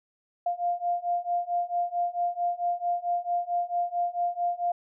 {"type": "beating tone pair", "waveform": "sine", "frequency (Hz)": [698, 702.5], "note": ["F5", "F5"], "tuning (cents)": [-1, 10], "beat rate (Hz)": 4.5, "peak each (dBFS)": [-29, -28], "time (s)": [0.46, 4.72], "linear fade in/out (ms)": 5, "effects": []}